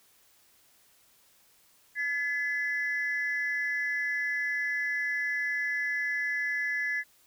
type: tone pair together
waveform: sine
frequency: 1711 / 2017 Hz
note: A6 / B6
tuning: -49 / +36 cents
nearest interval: minor third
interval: 285 cents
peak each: -29 / -30 dBFS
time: 1.95-7.04 s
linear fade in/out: 50 ms
effects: tanh soft clip ceiling -22 dBFS + white hiss -63 dBFS RMS until 7.26 s